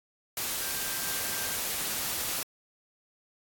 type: tone in noise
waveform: sine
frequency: 1580 Hz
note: G6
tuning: 13 cents sharp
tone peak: -43 dBFS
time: 0.62-1.55 s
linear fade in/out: 2 ms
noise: white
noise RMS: -32 dBFS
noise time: 0.37-2.43 s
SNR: -14 dB
effects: AAC 64 kbps